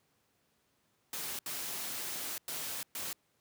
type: noise bursts at uneven times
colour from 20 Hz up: white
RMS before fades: -39 dBFS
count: 4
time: 1.13-1.39 / 1.46-2.38 / 2.48-2.83 / 2.95-3.13 s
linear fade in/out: 2 ms
effects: pink hiss -74 dBFS RMS until 3.4 s + high-pass 100 Hz 12 dB/octave

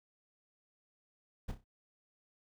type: noise with echo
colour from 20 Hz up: brown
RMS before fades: -37 dBFS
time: 1.48-1.52 s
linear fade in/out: 10 ms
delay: 31 ms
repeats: 4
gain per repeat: -9 dB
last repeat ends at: 1.644 s
effects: none

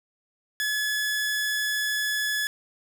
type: tone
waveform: sawtooth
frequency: 1707 Hz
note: G#6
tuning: 47 cents sharp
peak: -21 dBFS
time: 0.6-2.47 s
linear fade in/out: 0 ms
effects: none

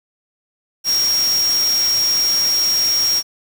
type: tone in noise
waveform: sine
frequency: 5588 Hz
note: F8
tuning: in tune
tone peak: -14 dBFS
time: 0.84-3.23 s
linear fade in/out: 50 ms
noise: white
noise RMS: -26 dBFS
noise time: 0.84-3.23 s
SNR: +9 dB
effects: none

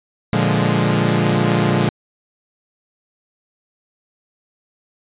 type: chord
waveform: sawtooth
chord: Bb dominant seventh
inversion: none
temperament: equal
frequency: 116.54 / 146.83 / 174.61 / 207.7 Hz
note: Bb2 / D3 / F3 / Ab3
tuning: 0 / 0 / 0 / 0 cents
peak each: -16 dBFS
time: 0.33-1.89 s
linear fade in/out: 0 ms
effects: resampled to 8000 Hz

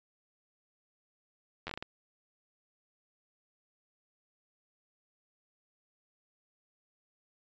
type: slowing click train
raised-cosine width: 0.3 ms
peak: -22 dBFS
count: 7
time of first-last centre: 1.67-1.825 s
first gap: 10 ms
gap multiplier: 1.38
effects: resampled to 16000 Hz

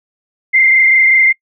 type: tone with frequency modulation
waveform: sine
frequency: 2093 Hz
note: C7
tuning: in tune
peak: -6 dBFS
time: 0.53-1.33 s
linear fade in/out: 20 ms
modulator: 25.3 Hz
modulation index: 1.8
effects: noise-tail reverb RT60 0.1 s tail -26 dB re dry

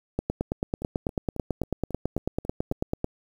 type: two click trains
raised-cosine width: 2 ms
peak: -23 / -12 dBFS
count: 8 / 27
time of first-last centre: 0.82-2.722 / 0.19-3.044 s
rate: 3.68 / 9.11 Hz
effects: 8-bit

